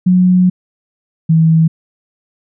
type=tone pair in turn; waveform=sine; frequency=182.2 / 161.67 Hz; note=F#3 / E3; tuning=-26 / -33 cents; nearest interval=major second; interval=207 cents; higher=first; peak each=-6 dBFS; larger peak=neither; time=0.06-0.5 / 1.29-1.68 s; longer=first; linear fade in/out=10 ms; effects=none